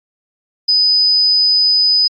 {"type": "tone", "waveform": "sine", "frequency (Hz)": 4996, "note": "D#8", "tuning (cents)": 6, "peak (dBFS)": -9, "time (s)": [0.68, 2.08], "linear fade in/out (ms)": 10, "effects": ["AAC 48 kbps"]}